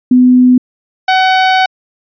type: tone pair in turn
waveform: sine / sawtooth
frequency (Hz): 251 / 752.2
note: B3 / F#5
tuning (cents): +28 / +28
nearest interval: octave + perfect fifth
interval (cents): 1900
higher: second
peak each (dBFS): -3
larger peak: neither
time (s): 0.11-0.58 / 1.08-1.66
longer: second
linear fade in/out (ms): 5
effects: resampled to 11025 Hz